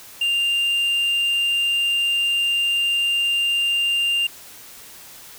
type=tone; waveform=triangle; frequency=2794 Hz; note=F7; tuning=in tune; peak=-16 dBFS; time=0.21-4.27 s; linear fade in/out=5 ms; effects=white hiss -42 dBFS RMS until 5.38 s